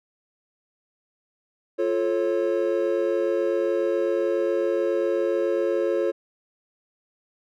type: chord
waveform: triangle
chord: F augmented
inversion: none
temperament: just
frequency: 349.2 / 436.5 / 545.7 Hz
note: F4 / A4 / C#5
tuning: 0 / -14 / -27 cents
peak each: -23 / -24 / -23 dBFS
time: 1.78-6.12 s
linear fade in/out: 20 ms
effects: none